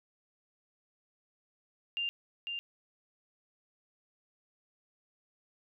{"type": "tone with echo", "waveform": "sine", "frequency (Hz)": 2794, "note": "F7", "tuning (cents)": 0, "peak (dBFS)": -31, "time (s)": [1.97, 2.09], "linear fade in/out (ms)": 0, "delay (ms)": 500, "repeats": 1, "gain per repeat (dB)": -4, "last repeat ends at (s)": 2.59, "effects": []}